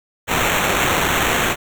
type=noise with sample-and-hold; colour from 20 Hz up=white; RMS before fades=-18 dBFS; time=0.27-1.56 s; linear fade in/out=50 ms; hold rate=4900 Hz; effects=none